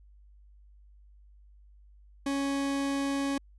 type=tone; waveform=40% pulse; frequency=277.2 Hz; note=C#4; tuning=in tune; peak=-27 dBFS; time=2.26-3.38 s; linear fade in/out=5 ms; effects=added 50 Hz sine -53 dBFS peak until 3.58 s + resampled to 24000 Hz